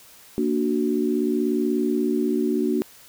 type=chord; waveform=sine; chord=Bb augmented; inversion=none; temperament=equal; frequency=233.1 / 293.7 / 370 Hz; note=Bb3 / D4 / F#4; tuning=0 / 0 / 0 cents; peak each=-24 dBFS; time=0.38-2.82 s; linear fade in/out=0 ms; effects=white hiss -49 dBFS RMS until 3.08 s